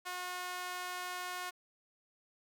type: tone with high-pass filter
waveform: sawtooth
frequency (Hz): 361.3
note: F#4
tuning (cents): -41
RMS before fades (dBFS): -41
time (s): 0.05-1.51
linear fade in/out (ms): 20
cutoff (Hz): 1000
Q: 1.2
effects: none